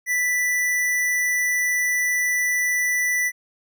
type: tone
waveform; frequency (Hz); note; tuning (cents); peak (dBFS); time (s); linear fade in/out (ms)
square; 1977; B6; +1; -20; 0.06-3.32; 50
effects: none